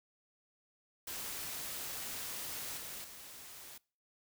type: noise with level steps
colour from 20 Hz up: white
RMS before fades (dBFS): -42 / -45 / -51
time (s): 1.07-3.78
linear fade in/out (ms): 5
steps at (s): 2.77 / 3.04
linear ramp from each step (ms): 5
effects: noise-tail reverb RT60 0.4 s tail -24 dB re dry

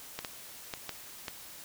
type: clicks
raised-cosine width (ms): 0.2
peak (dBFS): -18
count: 5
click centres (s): 0.19 / 0.248 / 0.738 / 0.893 / 1.282
effects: white hiss -48 dBFS RMS until 1.64 s

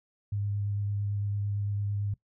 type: tone with vibrato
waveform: sine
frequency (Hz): 101.8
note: G#2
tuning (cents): -34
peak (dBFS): -28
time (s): 0.32-2.14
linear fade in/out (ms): 5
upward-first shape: square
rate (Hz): 8.9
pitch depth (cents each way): 10
effects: noise-tail reverb RT60 0.1 s tail -19 dB re dry

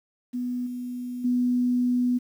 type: tone with level steps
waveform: sine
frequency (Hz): 246.9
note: B3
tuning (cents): 0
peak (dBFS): -26 / -30 / -20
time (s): 0.33-2.19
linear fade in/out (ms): 20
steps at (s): 0.66 / 1.24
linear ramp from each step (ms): 10
effects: 9-bit

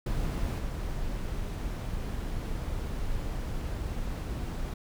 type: noise with level steps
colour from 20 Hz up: brown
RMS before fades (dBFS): -30 / -33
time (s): 0.06-4.74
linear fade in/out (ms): 5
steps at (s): 0.58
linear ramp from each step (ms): 20
effects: none

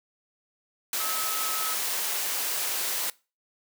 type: tone in noise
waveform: sine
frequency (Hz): 1288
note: E6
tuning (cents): -41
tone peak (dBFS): -34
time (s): 1-1.74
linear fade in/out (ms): 2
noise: white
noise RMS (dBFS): -29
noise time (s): 0.93-3.1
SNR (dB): -8
effects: noise-tail reverb RT60 0.3 s tail -22 dB re dry + high-pass 400 Hz 12 dB/octave

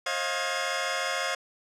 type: tone cluster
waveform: 15% pulse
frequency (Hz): 536 / 630 / 706 / 1682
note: C5 / D#5 / F5 / G#6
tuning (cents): +42 / +21 / +19 / +22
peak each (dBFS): -26 / -28 / -26 / -27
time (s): 0.06-1.35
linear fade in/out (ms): 5
effects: low-pass 8000 Hz 12 dB/octave

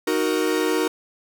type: chord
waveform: 45% pulse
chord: D# minor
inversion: none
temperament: equal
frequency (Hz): 311.1 / 370 / 466.2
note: D#4 / F#4 / A#4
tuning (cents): 0 / 0 / 0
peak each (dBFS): -24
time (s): 0.07-0.88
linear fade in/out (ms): 5
effects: none

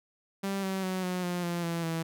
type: tone with pitch steps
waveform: sawtooth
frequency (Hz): 196 / 191.08 / 186.29 / 181.61 / 177.05 / 172.61 / 168.28 / 164.06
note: G3 / G3 / F#3 / F#3 / F3 / F3 / E3 / E3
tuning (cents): 0 / -44 / +12 / -32 / +24 / -20 / +36 / -8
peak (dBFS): -26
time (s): 0.43-2.03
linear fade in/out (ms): 10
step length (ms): 200
effects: none

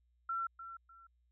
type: tone with echo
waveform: sine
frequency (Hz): 1354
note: E6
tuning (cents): +46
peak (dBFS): -34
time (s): 0.29-0.47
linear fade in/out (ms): 5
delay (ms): 300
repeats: 2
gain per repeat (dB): -11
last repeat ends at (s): 1.07
effects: added 60 Hz sine -70 dBFS peak until 1.31 s

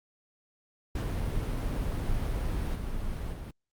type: noise with level steps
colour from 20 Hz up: brown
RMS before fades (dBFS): -30 / -34 / -38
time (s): 0.95-3.51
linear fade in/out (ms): 5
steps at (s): 2.75 / 3.33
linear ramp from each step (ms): 5
effects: Opus 48 kbps

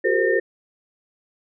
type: tone cluster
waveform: sine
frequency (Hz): 362.8 / 396.6 / 457.8 / 521 / 1818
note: F#4 / G4 / A#4 / C5 / A#6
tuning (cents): -34 / +20 / -31 / -7 / -44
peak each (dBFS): -23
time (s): 0.04-0.4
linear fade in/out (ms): 10
effects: none

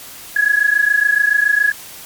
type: tone pair together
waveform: sine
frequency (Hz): 1664.9 / 1692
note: G#6 / G#6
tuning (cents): +4 / +32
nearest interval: unison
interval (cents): 28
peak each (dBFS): -14 / -14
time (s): 0.36-1.72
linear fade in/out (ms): 5
effects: white hiss -35 dBFS RMS until 2.05 s + MP3 96 kbps

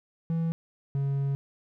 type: tone pair in turn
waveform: triangle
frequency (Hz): 164.81 / 138.59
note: E3 / C#3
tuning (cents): 0 / 0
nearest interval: minor third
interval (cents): 300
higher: first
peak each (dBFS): -23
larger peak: neither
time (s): 0.3-0.52 / 0.95-1.35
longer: second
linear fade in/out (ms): 0
effects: none

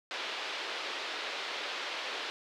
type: band-pass noise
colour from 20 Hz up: white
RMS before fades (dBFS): -38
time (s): 0.11-2.3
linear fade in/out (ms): 0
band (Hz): 350 to 4000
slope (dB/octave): 24
effects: none

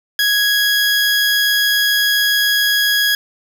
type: tone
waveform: 20% pulse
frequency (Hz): 1661.2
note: G#6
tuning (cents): 0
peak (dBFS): -8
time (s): 0.19-3.15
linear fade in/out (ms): 2
effects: none

